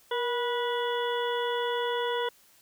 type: harmonic tone with a mistuned harmonic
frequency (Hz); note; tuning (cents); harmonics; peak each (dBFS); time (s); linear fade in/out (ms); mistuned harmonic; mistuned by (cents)
488.6; B4; -19; 1 / 2 / 3 / 4 / 6 / 7; -29 / -32 / -37 / -40 / -41 / -38; 0.11-2.29; 5; 1; -46
effects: white hiss -60 dBFS RMS until 2.61 s